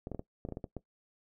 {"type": "clicks", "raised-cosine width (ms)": 2, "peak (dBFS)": -25, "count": 10, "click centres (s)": [0.071, 0.117, 0.147, 0.194, 0.451, 0.488, 0.523, 0.571, 0.642, 0.767], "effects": ["noise-tail reverb RT60 0.1 s tail -18 dB re dry"]}